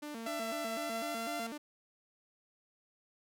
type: tone with vibrato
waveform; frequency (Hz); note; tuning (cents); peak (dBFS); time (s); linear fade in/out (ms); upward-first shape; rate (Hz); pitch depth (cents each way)
sawtooth; 260; C4; -11; -37; 0.02-1.58; 10; square; 4; 230
type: tone with pitch glide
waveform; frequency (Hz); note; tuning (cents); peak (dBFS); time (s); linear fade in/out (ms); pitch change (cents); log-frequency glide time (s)
sawtooth; 670 to 688.4; E5 to F5; +28 to -25; -33; 0.26-1.47; 5; +47; 0.7-1.36
effects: none